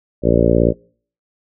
harmonic tone, 57.8 Hz, A#1, 14 cents flat, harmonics 1 / 2 / 3 / 4 / 5 / 6 / 7 / 8 / 9 / 10, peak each -20 / -20 / -20 / -20 / -20 / -20 / -20 / -20 / -20 / -20 dBFS, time 0.22-0.74 s, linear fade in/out 50 ms, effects noise-tail reverb RT60 0.5 s tail -26 dB re dry

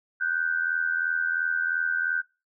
sine tone pair together, 1466 / 1548.9 Hz, F#6 / G6, -16 / -21 cents, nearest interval minor second, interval 95 cents, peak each -27 / -26 dBFS, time 0.2-2.22 s, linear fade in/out 20 ms, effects noise-tail reverb RT60 0.3 s tail -25 dB re dry

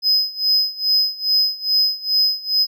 triangle tone with tremolo, 5050 Hz, D#8, 25 cents sharp, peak -11 dBFS, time 0.02-2.67 s, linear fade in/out 50 ms, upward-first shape sine, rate 2.4 Hz, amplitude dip 90%, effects none

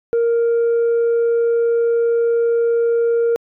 sine tone, 466.2 Hz, A#4, in tune, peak -11 dBFS, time 0.13-3.36 s, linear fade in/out 0 ms, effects tanh soft clip ceiling -12 dBFS

